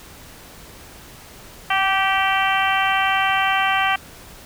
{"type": "harmonic tone with a mistuned harmonic", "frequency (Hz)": 388.6, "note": "G4", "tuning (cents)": -15, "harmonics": [2, 3, 4, 5, 6, 7, 8], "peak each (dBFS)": [-21, -23, -24, -25, -26, -26, -27], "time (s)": [1.7, 3.96], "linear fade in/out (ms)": 5, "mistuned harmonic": 2, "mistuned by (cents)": -18, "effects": ["pink hiss -42 dBFS RMS until 4.45 s"]}